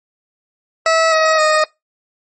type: tone with pitch steps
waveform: 20% pulse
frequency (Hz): 650 / 634.4 / 619.2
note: E5 / D#5 / D#5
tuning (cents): -24 / +33 / -9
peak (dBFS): -6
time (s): 0.86-1.64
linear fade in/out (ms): 2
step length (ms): 260
effects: noise-tail reverb RT60 0.2 s tail -24 dB re dry + MP3 32 kbps